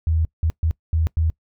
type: tone bursts at uneven times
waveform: sine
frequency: 80.6 Hz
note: E2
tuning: 38 cents flat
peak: -16 dBFS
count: 5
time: 0.07-0.25 / 0.43-0.5 / 0.63-0.71 / 0.93-1.07 / 1.17-1.3 s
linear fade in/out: 0 ms
effects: noise-tail reverb RT60 0.1 s tail -23 dB re dry